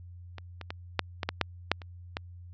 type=clicks; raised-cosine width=0.3 ms; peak=-25 / -24 / -19 / -8 / -14 / -12 / -8 / -6 / -29 / -15 dBFS; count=10; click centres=0.383 / 0.613 / 0.705 / 0.993 / 1.232 / 1.29 / 1.413 / 1.716 / 1.818 / 2.169 s; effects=added 88 Hz sine -44 dBFS peak until 2.53 s + resampled to 16000 Hz